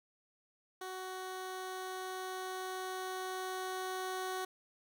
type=tone with level ramp; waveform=15% pulse; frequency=373.2 Hz; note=F#4; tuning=15 cents sharp; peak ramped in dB=-35 to -30 dBFS; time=0.81-4.45 s; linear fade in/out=5 ms; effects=none